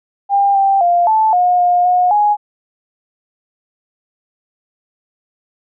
sine tone with pitch steps, 799 / 785 / 698 / 875 / 718 / 711 / 722 / 832 Hz, G5 / G5 / F5 / A5 / F5 / F5 / F#5 / G#5, +33 / +2 / -1 / -10 / +48 / +31 / -43 / +3 cents, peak -9 dBFS, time 0.29-2.37 s, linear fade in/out 50 ms, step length 260 ms, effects none

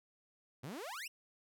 sawtooth exponential sweep, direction up, 112.9 to 2943 Hz, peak -39 dBFS, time 0.63-1.08 s, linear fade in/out 10 ms, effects none

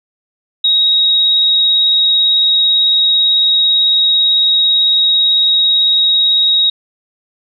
sine tone with vibrato, 3788 Hz, A#7, 27 cents sharp, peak -8 dBFS, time 0.64-6.7 s, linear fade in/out 5 ms, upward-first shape sine, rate 18 Hz, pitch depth 9 cents each way, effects none

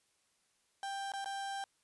35% pulse tone with dropouts, 789 Hz, G5, 11 cents sharp, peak -36 dBFS, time 0.83-1.64 s, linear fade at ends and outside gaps 1 ms, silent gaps 1.12-1.136 / 1.245-1.258 s, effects white hiss -75 dBFS RMS until 1.83 s + resampled to 24000 Hz

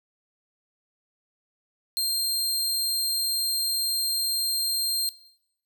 sawtooth tone, 4186 Hz, C8, in tune, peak -21 dBFS, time 1.97-5.09 s, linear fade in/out 0 ms, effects noise-tail reverb RT60 0.8 s tail -19 dB re dry

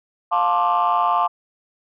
sine chord, D minor seventh, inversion first, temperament just, 704.8 / 881 / 1057.2 / 1174.7 Hz, F5 / A5 / C6 / D6, +16 / +2 / +18 / 0 cents, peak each -20 dBFS, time 0.31-1.28 s, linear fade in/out 20 ms, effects tanh soft clip ceiling -10 dBFS

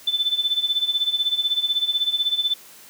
sine tone with tremolo, 3520 Hz, A7, in tune, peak -16 dBFS, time 0.07-2.54 s, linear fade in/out 5 ms, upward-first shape sine, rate 16 Hz, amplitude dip 80%, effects white hiss -46 dBFS RMS until 2.89 s + high-pass 100 Hz 12 dB/octave

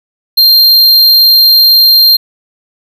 square tone, 4186 Hz, C8, in tune, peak -3 dBFS, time 0.37-2.17 s, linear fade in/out 10 ms, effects none

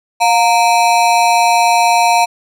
square ring-modulated tone, 817 Hz, G#5, 29 cents flat, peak -6 dBFS, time 0.2-2.26 s, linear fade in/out 20 ms, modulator 108 Hz, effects low-pass 11000 Hz 12 dB/octave

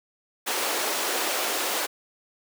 pink high-pass noise, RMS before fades -27 dBFS, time 0.46-1.87 s, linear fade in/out 20 ms, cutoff 360 Hz, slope 24 dB/octave, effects none

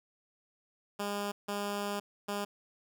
10% pulse tone bursts at uneven times, 203.5 Hz, G#3, 35 cents flat, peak -25 dBFS, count 3, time 0.99-1.32 / 1.48-2 / 2.28-2.45 s, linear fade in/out 10 ms, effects none

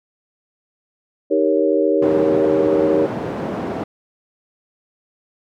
sine chord, Eb dominant seventh, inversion none, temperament equal, 311.1 / 392 / 466.2 / 554.4 Hz, Eb4 / G4 / Bb4 / Db5, 0 / 0 / 0 / 0 cents, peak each -19 dBFS, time 1.3-3.07 s, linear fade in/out 20 ms
white band-pass noise, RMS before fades -25 dBFS, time 2.02-3.84 s, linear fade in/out 5 ms, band 140 to 520 Hz, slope 12 dB/octave
effects none

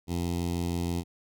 15% pulse tone with notch filter, 86.4 Hz, F2, 18 cents flat, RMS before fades -30 dBFS, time 0.07-1.04 s, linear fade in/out 50 ms, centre 1500 Hz, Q 0.72, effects none

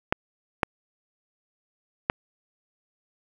clicks, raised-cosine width 0.5 ms, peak -5 dBFS, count 3, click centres 0.125 / 0.632 / 2.099 s, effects 7-bit

